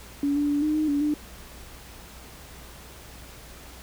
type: tone with pitch steps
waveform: sine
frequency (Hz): 284.4 / 290.9 / 289.2 / 304.7 / 308.2 / 286.9 / 298.5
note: C#4 / D4 / D4 / D#4 / D#4 / D4 / D4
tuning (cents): +45 / -16 / -27 / -36 / -16 / -40 / +28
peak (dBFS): -21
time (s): 0.23-1.14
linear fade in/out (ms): 2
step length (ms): 130
effects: added 60 Hz sine -48 dBFS peak until 3.82 s + pink hiss -46 dBFS RMS until 3.82 s